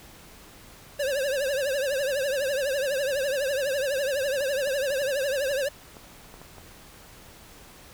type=tone with vibrato; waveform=square; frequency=549 Hz; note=C#5; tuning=17 cents flat; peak=-25 dBFS; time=0.99-5.69 s; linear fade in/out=10 ms; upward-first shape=triangle; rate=12 Hz; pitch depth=140 cents each way
type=clicks; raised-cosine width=1 ms; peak=-30 dBFS; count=9; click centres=4.407 / 4.674 / 4.904 / 5.018 / 5.515 / 5.968 / 6.341 / 6.416 / 6.583 s
effects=pink hiss -49 dBFS RMS until 7.93 s